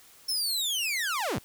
sawtooth linear sweep, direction down, 5390 to 47.99 Hz, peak -24 dBFS, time 0.28-1.39 s, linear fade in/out 10 ms, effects white hiss -55 dBFS RMS until 1.44 s

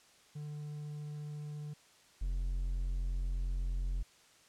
triangle tone pair in turn, 148.8 / 44.24 Hz, D3 / F1, +23 / +23 cents, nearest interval octave + major sixth, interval 2100 cents, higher first, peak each -38 / -30 dBFS, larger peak second, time 0.35-1.74 / 2.21-4.03 s, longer second, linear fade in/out 10 ms, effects white hiss -63 dBFS RMS until 4.48 s + low-pass 8000 Hz 12 dB/octave

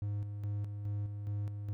triangle tone with tremolo, 102.7 Hz, G#2, 19 cents flat, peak -31 dBFS, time 0.02-1.73 s, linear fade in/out 0 ms, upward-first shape square, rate 2.4 Hz, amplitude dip 45%, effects none

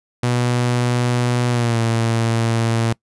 sawtooth tone with pitch glide, 122.2 to 114.68 Hz, B2 to A#2, -18 to -28 cents, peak -12 dBFS, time 0.23-2.93 s, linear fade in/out 5 ms, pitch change -110 cents, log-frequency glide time 1.5-1.79 s, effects noise-tail reverb RT60 0.1 s tail -24 dB re dry + resampled to 24000 Hz

